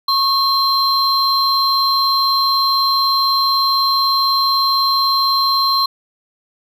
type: tone pair together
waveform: triangle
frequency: 1094 / 4128 Hz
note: C#6 / C8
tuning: -23 / -24 cents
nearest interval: octave + major seventh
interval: 2299 cents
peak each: -14 dBFS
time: 0.08-5.86 s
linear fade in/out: 5 ms
effects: none